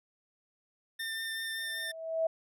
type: tone with vibrato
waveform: 25% pulse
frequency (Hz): 1800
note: A6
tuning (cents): +39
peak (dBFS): -31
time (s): 0.99-1.92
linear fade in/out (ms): 10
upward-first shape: sine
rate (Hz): 5.2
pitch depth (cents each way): 9
type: tone with exponential growth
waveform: sine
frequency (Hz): 650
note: E5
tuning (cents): -24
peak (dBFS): -24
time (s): 1.58-2.27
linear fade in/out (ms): 5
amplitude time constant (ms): 150
effects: none